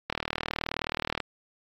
click train, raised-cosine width 0.3 ms, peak -12 dBFS, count 44, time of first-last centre 0.1-1.203 s, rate 39 Hz, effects AAC 64 kbps

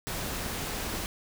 pink noise, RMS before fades -34 dBFS, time 0.07-1.06 s, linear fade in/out 0 ms, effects none

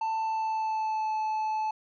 triangle tone with pitch glide, 888 to 867.7 Hz, A5 to A5, +16 to -24 cents, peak -25 dBFS, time 0.01-1.71 s, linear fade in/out 5 ms, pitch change -40 cents, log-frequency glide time 0.14-1.14 s, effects resampled to 16000 Hz

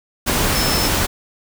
sine tone in noise, 5274 Hz, E8, in tune, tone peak -22 dBFS, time 0.54-0.89 s, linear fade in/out 20 ms, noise pink, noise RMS -18 dBFS, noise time 0.26-1.07 s, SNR -7 dB, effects none

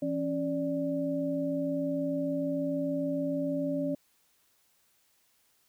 sine tone cluster, 168.3 / 274.9 / 584 Hz, E3 / C#4 / D5, +36 / -14 / -10 cents, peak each -38 / -30 / -33 dBFS, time 0.02-3.95 s, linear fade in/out 5 ms, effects white hiss -69 dBFS RMS until 5.68 s

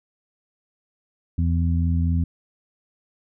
harmonic tone, 84.1 Hz, E2, 35 cents sharp, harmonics 1 / 2 / 3, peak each -19 / -25 / -29 dBFS, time 1.38-2.24 s, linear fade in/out 5 ms, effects none

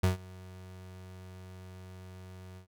35% pulse tone with ADSR envelope, 92.5 Hz, F#2, in tune, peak -20 dBFS, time 0.03-2.67 s, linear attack 8 ms, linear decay 130 ms, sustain -24 dB, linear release 100 ms, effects none

